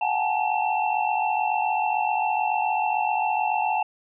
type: tone cluster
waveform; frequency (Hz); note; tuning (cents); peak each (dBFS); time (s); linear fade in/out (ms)
sine; 727 / 776 / 851 / 898 / 2695; F#5 / G5 / G#5 / A5 / E7; -31 / -18 / +42 / +35 / +38; -28 / -29 / -24 / -31 / -31; 0.01-3.83; 5
effects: none